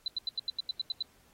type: tone bursts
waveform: sine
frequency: 4010 Hz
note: B7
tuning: 26 cents sharp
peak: -29 dBFS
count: 10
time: 0.06-1.025 s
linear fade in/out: 2 ms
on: 20 ms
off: 85 ms
effects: pink hiss -65 dBFS RMS until 1.33 s + AAC 48 kbps